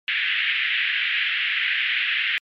pink band-pass noise, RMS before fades -23 dBFS, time 0.08-2.38 s, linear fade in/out 0 ms, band 1700 to 3200 Hz, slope 48 dB/octave, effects MP3 64 kbps

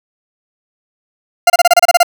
40% pulse tone bursts, 698.5 Hz, F5, in tune, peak -3 dBFS, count 10, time 1.47-2.031 s, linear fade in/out 5 ms, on 30 ms, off 29 ms, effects none

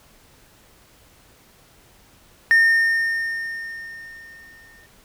triangle tone with exponential decay, 1824 Hz, A#6, 38 cents flat, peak -8 dBFS, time 2.51-4.86 s, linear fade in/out 0 ms, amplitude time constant 510 ms, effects tanh soft clip ceiling -5 dBFS + pink hiss -53 dBFS RMS until 5.04 s

